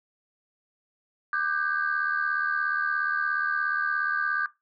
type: tone cluster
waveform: sine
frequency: 1192 / 1530 / 1607 Hz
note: D6 / G6 / G6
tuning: +25 / -42 / +43 cents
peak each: -28 dBFS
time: 1.33-4.46 s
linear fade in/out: 2 ms
effects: noise-tail reverb RT60 0.2 s tail -18 dB re dry + tanh soft clip ceiling -16 dBFS